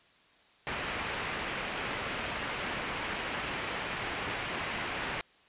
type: low-pass noise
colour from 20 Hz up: white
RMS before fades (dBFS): -36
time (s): 0.67-5.21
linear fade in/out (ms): 0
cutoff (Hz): 2800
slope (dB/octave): 24
effects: white hiss -62 dBFS RMS until 5.48 s + resampled to 8000 Hz